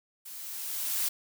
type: noise with level ramp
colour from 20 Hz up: blue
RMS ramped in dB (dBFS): -44 to -28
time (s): 0.25-1.09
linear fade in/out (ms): 10
effects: none